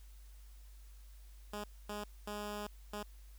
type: tone bursts at uneven times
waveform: 10% pulse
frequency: 207.7 Hz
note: G#3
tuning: in tune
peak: -32 dBFS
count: 4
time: 1.53-1.64 / 1.89-2.04 / 2.27-2.67 / 2.93-3.03 s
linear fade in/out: 5 ms
effects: added 50 Hz sine -52 dBFS peak until 3.38 s + white hiss -67 dBFS RMS until 3.38 s